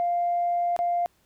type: tone with dropouts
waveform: sine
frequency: 698 Hz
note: F5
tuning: 1 cent flat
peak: -21 dBFS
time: 0-1.06 s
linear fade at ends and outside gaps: 0 ms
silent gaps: 0.764-0.79 s
effects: tanh soft clip ceiling -17 dBFS + pink hiss -66 dBFS RMS until 1.25 s